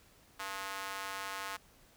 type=tone with high-pass filter; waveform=square; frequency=97.3 Hz; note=G2; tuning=12 cents flat; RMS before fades=-41 dBFS; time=0.39-1.57 s; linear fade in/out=10 ms; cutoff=1100 Hz; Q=1.4; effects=pink hiss -63 dBFS RMS until 1.96 s